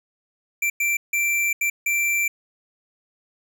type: tone bursts at uneven times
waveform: square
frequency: 2349 Hz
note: D7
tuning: in tune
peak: -20 dBFS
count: 5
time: 0.62-0.7 / 0.8-0.97 / 1.13-1.53 / 1.61-1.7 / 1.86-2.28 s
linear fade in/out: 5 ms
effects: none